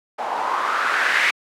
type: noise with low-pass filter sweep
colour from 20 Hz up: blue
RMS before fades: -21 dBFS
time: 0.18-1.31 s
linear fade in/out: 10 ms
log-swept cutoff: 770 to 2100 Hz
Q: 3.3
effects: high-pass 300 Hz 12 dB/octave